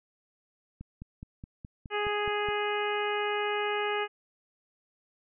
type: click train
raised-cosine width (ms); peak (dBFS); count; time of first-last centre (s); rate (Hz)
5; -29; 9; 0.81-2.487; 4.77
type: harmonic tone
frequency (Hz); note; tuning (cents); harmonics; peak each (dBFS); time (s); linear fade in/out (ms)
415.3; G#4; 0; 1 / 2 / 3 / 4 / 5 / 6 / 7; -31 / -34 / -36 / -37 / -38 / -39 / -39; 1.9-4.08; 50
effects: none